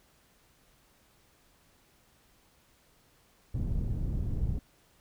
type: low-pass noise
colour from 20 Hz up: pink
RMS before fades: -31 dBFS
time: 3.54-4.59 s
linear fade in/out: 5 ms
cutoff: 160 Hz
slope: 12 dB/octave
effects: pink hiss -65 dBFS RMS until 5 s

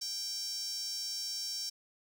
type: tone with high-pass filter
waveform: sawtooth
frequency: 784 Hz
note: G5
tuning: in tune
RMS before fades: -38 dBFS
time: 0.01-1.7 s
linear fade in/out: 10 ms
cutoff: 5400 Hz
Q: 8.6
effects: none

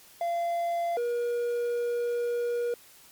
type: tone pair in turn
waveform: triangle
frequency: 686 / 478 Hz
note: F5 / A#4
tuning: -31 / +43 cents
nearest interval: tritone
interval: 626 cents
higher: first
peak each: -24 dBFS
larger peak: neither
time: 0.21-0.97 / 0.97-2.74 s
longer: second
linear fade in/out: 2 ms
effects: white hiss -54 dBFS RMS until 3.11 s + MP3 96 kbps

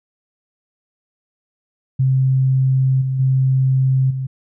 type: tone with level steps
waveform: sine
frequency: 131.9 Hz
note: C3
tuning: 14 cents sharp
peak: -12 / -17 / -12 / -20 dBFS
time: 1.99-4.27 s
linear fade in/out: 10 ms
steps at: 3.01 / 3.19 / 4.1 s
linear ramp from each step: 10 ms
effects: none

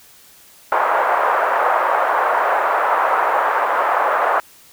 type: band-pass noise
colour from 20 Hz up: white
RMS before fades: -17 dBFS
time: 0.72-4.4 s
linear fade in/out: 0 ms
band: 560 to 1300 Hz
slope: 24 dB/octave
effects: white hiss -47 dBFS RMS until 4.72 s

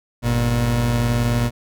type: tone pair together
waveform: 30% pulse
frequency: 50.12 / 119.2 Hz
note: G1 / A#2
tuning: +39 / +39 cents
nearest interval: octave + minor third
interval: 1500 cents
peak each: -21 / -15 dBFS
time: 0.22-1.51 s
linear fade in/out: 50 ms
effects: none

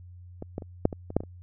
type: clicks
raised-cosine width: 2 ms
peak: -22 / -18 / -27 / -6 / -21 / -24 / -8 / -21 / -29 dBFS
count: 9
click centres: 0.424 / 0.581 / 0.622 / 0.854 / 0.928 / 1.104 / 1.166 / 1.205 / 1.236 s
effects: added 89 Hz sine -44 dBFS peak until 1.42 s

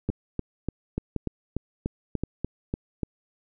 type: two click trains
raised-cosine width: 3 ms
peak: -14 / -14 dBFS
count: 3 / 11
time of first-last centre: 0.09-2.236 / 0.1-3.033 s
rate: 0.932 / 3.41 Hz
effects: none

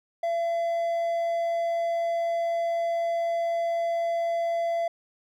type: tone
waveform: triangle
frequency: 676 Hz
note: E5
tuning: 43 cents sharp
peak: -22 dBFS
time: 0.23-4.88 s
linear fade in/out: 5 ms
effects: none

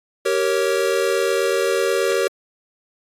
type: chord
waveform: square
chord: G diminished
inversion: none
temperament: equal with one note detuned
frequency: 387.5 / 466.2 / 554.4 Hz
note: G4 / Bb4 / Db5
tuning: -20 / 0 / 0 cents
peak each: -22 / -22 / -23 dBFS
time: 0.25-2.28 s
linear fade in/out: 10 ms
effects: low-pass 12000 Hz 12 dB/octave + AAC 64 kbps

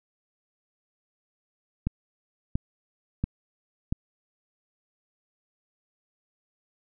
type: click train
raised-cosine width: 5 ms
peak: -13 dBFS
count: 4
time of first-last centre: 1.87-3.925 s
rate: 1.46 Hz
effects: none

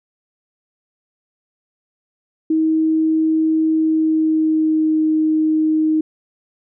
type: tone with pitch glide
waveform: sine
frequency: 317.4 to 312.7 Hz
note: D#4 to D#4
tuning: +35 to +9 cents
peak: -13 dBFS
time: 2.5-6.01 s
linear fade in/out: 5 ms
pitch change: -26 cents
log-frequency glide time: 3.73-5.02 s
effects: none

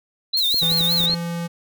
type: tone with vibrato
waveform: sine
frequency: 3919 Hz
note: B7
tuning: 14 cents flat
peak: -17 dBFS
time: 0.33-1.15 s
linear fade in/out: 10 ms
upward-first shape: sine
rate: 5.3 Hz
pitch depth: 150 cents each way
type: noise with tremolo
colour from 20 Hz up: violet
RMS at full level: -26 dBFS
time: 0.37-1.06 s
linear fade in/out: 2 ms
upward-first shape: triangle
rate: 15 Hz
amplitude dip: 50%
type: clicks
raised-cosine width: 2 ms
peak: -20 dBFS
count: 8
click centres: 0.544 / 0.631 / 0.719 / 0.81 / 1.005 / 1.039 / 1.096 / 1.136 s
type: tone with pitch glide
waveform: square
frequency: 165.8 to 170.26 Hz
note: E3 to F3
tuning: +10 to -44 cents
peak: -25 dBFS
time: 0.61-1.48 s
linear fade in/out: 20 ms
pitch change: +46 cents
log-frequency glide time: 0.79-0.88 s
effects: none

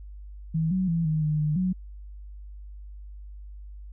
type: tone with pitch steps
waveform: sine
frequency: 160.8 / 186.5 / 166.5 / 156 / 152.6 / 151.4 / 184.2 Hz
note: E3 / F#3 / E3 / D#3 / D#3 / D#3 / F#3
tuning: -43 / +14 / +18 / +5 / -33 / -47 / -7 cents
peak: -22 dBFS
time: 0.54-1.73 s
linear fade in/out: 10 ms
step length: 170 ms
effects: added 50 Hz sine -39 dBFS peak until 3.92 s

